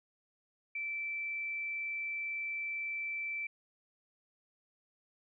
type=tone; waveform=sine; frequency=2329 Hz; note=D7; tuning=15 cents flat; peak=-35 dBFS; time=0.75-3.47 s; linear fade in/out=5 ms; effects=none